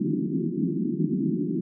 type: band-pass noise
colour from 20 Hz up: pink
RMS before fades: -26 dBFS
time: 0-1.61 s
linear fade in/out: 10 ms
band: 150 to 370 Hz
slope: 96 dB/octave
effects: none